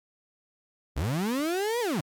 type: linear two-way sweep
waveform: 35% pulse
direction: up then down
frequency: 55 to 495.8 to 126.4 Hz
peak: -24 dBFS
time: 0.96-2.01 s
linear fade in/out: 10 ms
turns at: 1.8 s
effects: MP3 96 kbps